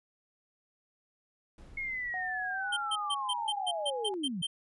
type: noise with exponential decay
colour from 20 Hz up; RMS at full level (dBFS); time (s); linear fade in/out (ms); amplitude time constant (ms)
brown; -48; 1.58-3.61; 1; 440
type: linear sweep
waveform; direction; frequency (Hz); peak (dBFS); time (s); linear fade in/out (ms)
sine; down; 2175 to 155.56; -33; 1.77-4.42; 5
type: tone with pitch glide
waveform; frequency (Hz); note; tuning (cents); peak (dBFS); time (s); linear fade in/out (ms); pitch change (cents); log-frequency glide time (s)
sine; 740 to 830.6; F#5 to G#5; 0 to 0; -37; 2.14-4.14; 0; +200; 2.51-2.75
type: tone bursts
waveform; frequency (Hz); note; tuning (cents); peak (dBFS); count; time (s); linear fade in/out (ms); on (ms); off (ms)
square; 3136; G7; 0; -30; 10; 2.72-4.47; 10; 49; 140
effects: resampled to 24000 Hz